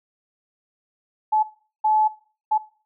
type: tone bursts at uneven times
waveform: sine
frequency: 861 Hz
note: A5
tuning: 38 cents flat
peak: -16 dBFS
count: 3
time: 1.32-1.43 / 1.84-2.08 / 2.51-2.58 s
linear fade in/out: 10 ms
effects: noise-tail reverb RT60 0.4 s tail -18 dB re dry